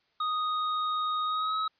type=tone with pitch glide; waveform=square; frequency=1244.5 to 1281 Hz; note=D#6 to E6; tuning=0 to -50 cents; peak=-28 dBFS; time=0.2-1.68 s; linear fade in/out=5 ms; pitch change=+50 cents; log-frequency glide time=1.25-1.57 s; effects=white hiss -71 dBFS RMS until 1.79 s + resampled to 11025 Hz